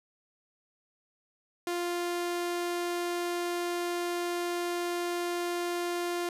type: tone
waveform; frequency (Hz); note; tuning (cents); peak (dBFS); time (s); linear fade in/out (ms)
sawtooth; 349.2; F4; 0; -26; 1.67-6.29; 2
effects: resampled to 32000 Hz